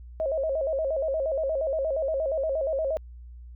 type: tone with vibrato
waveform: sine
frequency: 587.3 Hz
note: D5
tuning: in tune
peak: -24 dBFS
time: 0.2-2.97 s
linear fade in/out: 0 ms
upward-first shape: square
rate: 8.5 Hz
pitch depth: 140 cents each way
effects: added 60 Hz sine -41 dBFS peak until 3.55 s